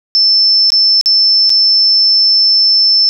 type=tone with dropouts; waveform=sine; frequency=5300 Hz; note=E8; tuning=9 cents sharp; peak=-6 dBFS; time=0.15-3.09 s; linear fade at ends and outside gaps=0 ms; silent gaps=0.703-0.72 / 1.012-1.059 / 1.495-1.502 s; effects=none